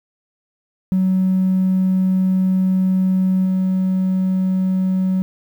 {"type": "tone with level steps", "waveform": "triangle", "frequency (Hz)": 187.2, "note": "F#3", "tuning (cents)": 20, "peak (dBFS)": [-10, -12], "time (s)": [0.92, 5.22], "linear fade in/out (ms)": 0, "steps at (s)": 3.45, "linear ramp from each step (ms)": 5, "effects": ["tanh soft clip ceiling -10 dBFS", "8-bit"]}